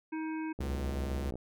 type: harmonic tone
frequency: 316.2 Hz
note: D#4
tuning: 28 cents sharp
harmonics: 1 / 3 / 5 / 7 / 8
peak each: -34 / -44 / -48 / -51 / -52 dBFS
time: 0.12-0.53 s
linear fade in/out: 10 ms
type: click train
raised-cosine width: 2 ms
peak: -27 dBFS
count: 49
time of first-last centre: 0.59-1.356 s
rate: 62.7 Hz
type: tone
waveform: square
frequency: 69.8 Hz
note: C#2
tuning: 13 cents sharp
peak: -34 dBFS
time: 0.6-1.31 s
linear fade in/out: 10 ms
effects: none